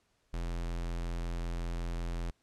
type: tone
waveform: square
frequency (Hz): 42.69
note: F1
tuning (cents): -39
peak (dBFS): -34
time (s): 0.33-2.31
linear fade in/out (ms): 10
effects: pink hiss -74 dBFS RMS until 2.42 s + low-pass 9000 Hz 12 dB/octave